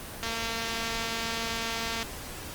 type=click train; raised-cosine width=0.2 ms; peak=-15 dBFS; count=411; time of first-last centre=0.23-2.028 s; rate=228 Hz; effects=pink hiss -40 dBFS RMS until 2.54 s + Opus 24 kbps